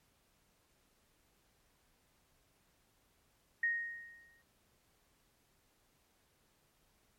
sine tone with exponential decay, 1864.7 Hz, A#6, in tune, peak -28 dBFS, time 3.63-4.42 s, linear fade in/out 5 ms, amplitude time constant 170 ms, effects pink hiss -73 dBFS RMS until 7.18 s + MP3 64 kbps

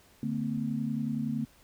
sine tone cluster, 146.8 / 225.4 / 256.2 Hz, D3 / A3 / C4, 0 / +42 / -36 cents, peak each -35 / -31 / -35 dBFS, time 0.23-1.45 s, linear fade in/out 2 ms, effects pink hiss -60 dBFS RMS until 1.63 s

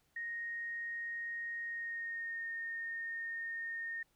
sine tone with pitch glide, 1864.7 to 1838 Hz, A#6 to A#6, 0 to -25 cents, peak -38 dBFS, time 0.16-4.03 s, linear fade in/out 5 ms, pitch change -25 cents, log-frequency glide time 1.64-2.47 s, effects pink hiss -75 dBFS RMS until 4.15 s

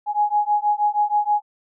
sine beating tone pair, 830.6 / 836.9 Hz, G#5 / G#5, 0 / +13 cents, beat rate 6.3 Hz, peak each -20 dBFS, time 0.06-1.42 s, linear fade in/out 50 ms, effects none

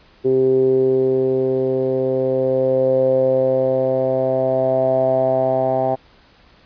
10% pulse tone with low-pass filter sweep, 130.81 Hz, C3, in tune, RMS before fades -17 dBFS, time 0.24-5.96 s, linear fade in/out 20 ms, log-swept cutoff 380 to 730 Hz, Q 7.2, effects pink hiss -51 dBFS RMS until 6.65 s + resampled to 11025 Hz

